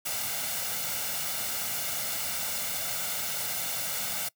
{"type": "noise with comb filter", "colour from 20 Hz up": "white", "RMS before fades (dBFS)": -32, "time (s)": [0.05, 4.29], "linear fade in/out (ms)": 10, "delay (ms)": 1.4, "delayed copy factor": 0.6, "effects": ["noise-tail reverb RT60 0.1 s tail -22 dB re dry", "high-pass 100 Hz 12 dB/octave"]}